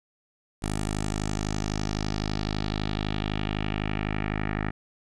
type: tone with low-pass filter sweep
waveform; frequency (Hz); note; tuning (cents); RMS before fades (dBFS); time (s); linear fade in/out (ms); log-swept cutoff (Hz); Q
10% pulse; 51.91; G#1; 0; -29; 0.62-4.71; 10; 9400 to 1900; 2.7
effects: none